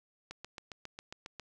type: click train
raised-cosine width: 0.2 ms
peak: -26 dBFS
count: 9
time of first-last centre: 0.31-1.397 s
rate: 7.36 Hz
effects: none